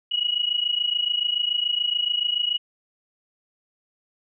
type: tone pair together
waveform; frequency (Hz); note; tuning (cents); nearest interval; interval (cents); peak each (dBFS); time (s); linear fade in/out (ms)
sine; 2897 / 2924; F#7 / F#7; -37 / -21; unison; 16; -24; 0.11-2.58; 10
effects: none